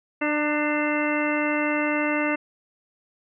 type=harmonic tone with a mistuned harmonic; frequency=298 Hz; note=D4; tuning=25 cents sharp; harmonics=1 / 2 / 3 / 4 / 5 / 6 / 7 / 9; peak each=-25 / -28 / -33 / -33 / -32 / -34 / -29 / -32 dBFS; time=0.21-2.36 s; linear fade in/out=10 ms; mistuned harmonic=3; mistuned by=+23 cents; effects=none